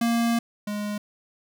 square tone pair in turn, 233.1 / 207.7 Hz, A#3 / G#3, 0 / 0 cents, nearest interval major second, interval 200 cents, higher first, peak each -21 / -28 dBFS, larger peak first, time 0.01-0.39 / 0.67-0.98 s, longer first, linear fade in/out 5 ms, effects none

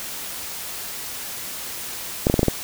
clicks, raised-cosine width 2 ms, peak -3 dBFS, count 6, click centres 2.269 / 2.299 / 2.341 / 2.393 / 2.431 / 2.483 s, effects white hiss -32 dBFS RMS until 2.63 s

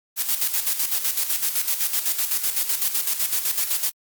blue noise with tremolo, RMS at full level -21 dBFS, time 0.16-3.92 s, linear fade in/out 50 ms, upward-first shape square, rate 7.9 Hz, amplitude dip 60%, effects Opus 48 kbps

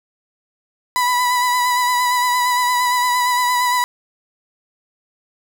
35% pulse tone with vibrato, 988 Hz, B5, in tune, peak -13 dBFS, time 0.96-3.84 s, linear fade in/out 0 ms, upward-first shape sine, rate 8.7 Hz, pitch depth 26 cents each way, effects none

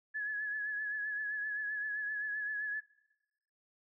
sine tone with vibrato, 1700 Hz, G#6, 40 cents sharp, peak -34 dBFS, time 0.14-2.81 s, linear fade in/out 20 ms, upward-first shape sine, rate 7.7 Hz, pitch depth 38 cents each way, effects noise-tail reverb RT60 1.0 s tail -22 dB re dry

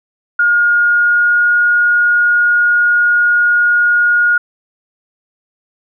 sine tone with pitch glide, 1426 to 1435.1 Hz, F6 to F6, +36 to +47 cents, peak -8 dBFS, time 0.39-4.38 s, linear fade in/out 5 ms, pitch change +11 cents, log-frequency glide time 0.79-1.53 s, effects none

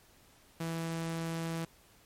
sawtooth tone, 164.81 Hz, E3, in tune, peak -30 dBFS, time 0.6-1.65 s, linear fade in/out 5 ms, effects pink hiss -62 dBFS RMS until 2.05 s + MP3 64 kbps

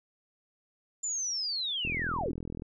sine linear sweep, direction down, 7200 to 210 Hz, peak -30 dBFS, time 1.03-2.32 s, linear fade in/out 10 ms
click train, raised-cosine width 3 ms, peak -25 dBFS, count 33, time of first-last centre 1.85-2.621 s, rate 41.5 Hz
effects none

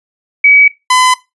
sine / sawtooth tone pair in turn, 2274 / 1013 Hz, C#7 / B5, +44 / +44 cents, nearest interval octave + major second, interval 1400 cents, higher first, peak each -3 dBFS, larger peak neither, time 0.44-0.68 / 0.9-1.14 s, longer neither, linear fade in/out 5 ms, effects noise-tail reverb RT60 0.2 s tail -17 dB re dry + resampled to 24000 Hz

